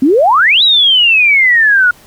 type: exponential two-way sweep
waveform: sine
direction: up then down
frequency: 247.2 to 3951 to 1417 Hz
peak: -5 dBFS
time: 0.02-1.91 s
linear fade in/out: 5 ms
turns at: 0.63 s
effects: pink hiss -42 dBFS RMS until 2.06 s